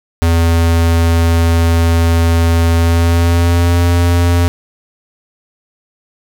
square tone with pitch glide, 83.6 to 86.55 Hz, E2 to F2, +25 to -15 cents, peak -9 dBFS, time 0.22-4.48 s, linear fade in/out 0 ms, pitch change +60 cents, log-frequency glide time 2.76-3.82 s, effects none

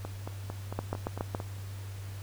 two click trains, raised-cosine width 1 ms, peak -23 / -17 dBFS, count 7 / 5, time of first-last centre 0.05-1.401 / 0.79-1.349 s, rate 4.44 / 7.16 Hz, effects added 98 Hz sine -38 dBFS peak until 2.22 s + pink hiss -51 dBFS RMS until 2.22 s

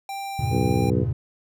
square tone with pitch glide, 788 to 797.2 Hz, G5 to G5, +9 to +29 cents, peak -30 dBFS, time 0.09-0.9 s, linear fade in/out 2 ms, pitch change +20 cents, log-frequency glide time 0.42-0.48 s
triangle chord, E diminished seventh, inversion none, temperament equal, 82.41 / 98 / 116.54 / 138.59 Hz, E2 / G2 / Bb2 / Db3, 0 / 0 / 0 / 0 cents, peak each -28 / -27 / -23 / -26 dBFS, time 0.39-1.13 s, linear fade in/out 5 ms
harmonic tone, 61.9 Hz, B1, 5 cents sharp, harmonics 3 / 4 / 5 / 6 / 7 / 8, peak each -26 / -27 / -28 / -29 / -29 / -30 dBFS, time 0.5-1.06 s, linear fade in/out 50 ms
effects none

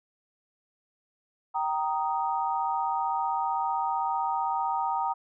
sine chord, Eb major, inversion first, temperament just, 777.8 / 933.4 / 1244.5 Hz, G5 / Bb5 / Eb6, -14 / +2 / 0 cents, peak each -30 / -28 / -33 dBFS, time 1.54-5.14 s, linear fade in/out 20 ms, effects none

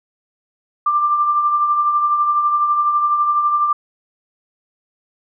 sine tone with tremolo, 1185 Hz, D6, 15 cents sharp, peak -11 dBFS, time 0.86-3.73 s, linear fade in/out 5 ms, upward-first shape triangle, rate 12 Hz, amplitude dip 50%, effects none

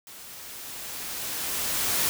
white noise with level ramp, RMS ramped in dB -45 to -24 dBFS, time 0.07-2.09 s, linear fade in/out 0 ms, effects none

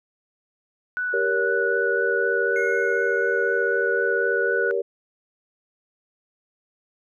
sine tone with vibrato, 1477 Hz, F#6, 3 cents flat, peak -23 dBFS, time 0.97-4.71 s, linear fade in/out 0 ms, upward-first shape sine, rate 4 Hz, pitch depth 10 cents each way
sine chord, G diminished, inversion none, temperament just, 392 / 470.4 / 564.5 Hz, G4 / Bb4 / Db5, 0 / +16 / +31 cents, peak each -25 / -24 / -28 dBFS, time 1.13-4.82 s, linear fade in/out 10 ms
triangle tone with exponential decay, 2155 Hz, C#7, 49 cents flat, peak -28 dBFS, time 2.56-4.5 s, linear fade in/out 1 ms, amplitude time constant 420 ms
effects none

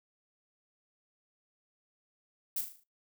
violet noise with echo, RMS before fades -33 dBFS, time 2.56-2.61 s, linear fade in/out 5 ms, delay 38 ms, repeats 6, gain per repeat -6 dB, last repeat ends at 2.838 s, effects noise-tail reverb RT60 0.2 s tail -21 dB re dry

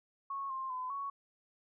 sine tone with pitch steps, 1101 / 1057 / 1015 / 1114 Hz, C#6 / C6 / B5 / C#6, -12 / +17 / +47 / +8 cents, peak -36 dBFS, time 0.3-1.1 s, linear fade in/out 5 ms, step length 200 ms, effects none

